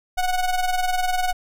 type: ring-modulated tone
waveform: square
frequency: 370 Hz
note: F#4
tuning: in tune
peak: -17 dBFS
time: 0.17-1.33 s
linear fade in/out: 10 ms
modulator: 360 Hz
effects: none